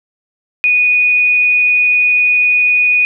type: tone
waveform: sine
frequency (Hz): 2472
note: D#7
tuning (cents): -12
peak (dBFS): -8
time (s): 0.64-3.05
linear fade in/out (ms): 0
effects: none